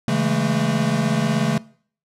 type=chord; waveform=square; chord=A major seventh; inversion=first; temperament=equal with one note detuned; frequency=138.59 / 164.81 / 207.7 / 224 Hz; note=C#3 / E3 / G#3 / A3; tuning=0 / 0 / 0 / +31 cents; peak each=-24 / -25 / -25 / -23 dBFS; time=0.08-1.58 s; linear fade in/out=2 ms; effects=noise-tail reverb RT60 0.5 s tail -21 dB re dry + low-pass 9000 Hz 12 dB/octave